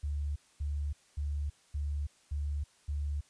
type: tone bursts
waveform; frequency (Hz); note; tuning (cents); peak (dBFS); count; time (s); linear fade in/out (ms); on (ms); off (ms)
sine; 72.7; D2; -17; -31; 6; 0.03-3.21; 10; 330; 240
effects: white hiss -65 dBFS RMS until 3.29 s + resampled to 22050 Hz